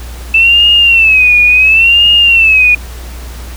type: tone with vibrato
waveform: sine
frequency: 2637 Hz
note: E7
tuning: in tune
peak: -3 dBFS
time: 0.34-2.75 s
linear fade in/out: 5 ms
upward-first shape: sine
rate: 0.71 Hz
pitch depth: 130 cents each way
effects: added 60 Hz sine -23 dBFS peak until 3.56 s + pink hiss -32 dBFS RMS until 3.56 s